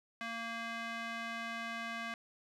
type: tone with band-pass filter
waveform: square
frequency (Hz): 230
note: A#3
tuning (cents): -23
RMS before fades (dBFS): -41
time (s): 0.21-2.14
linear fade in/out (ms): 0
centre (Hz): 1900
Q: 1.3
effects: none